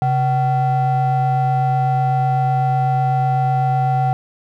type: ring-modulated tone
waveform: triangle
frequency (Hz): 312.4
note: D#4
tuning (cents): +7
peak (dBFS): -9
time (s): 0.02-4.13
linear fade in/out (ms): 0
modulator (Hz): 446
effects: none